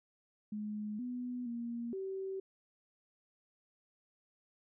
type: tone with pitch steps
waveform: sine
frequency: 210.8 / 247.3 / 235.5 / 384.2 Hz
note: G#3 / B3 / A#3 / G4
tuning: +26 / +3 / +18 / -35 cents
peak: -37 dBFS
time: 0.52-2.4 s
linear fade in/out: 5 ms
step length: 470 ms
effects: none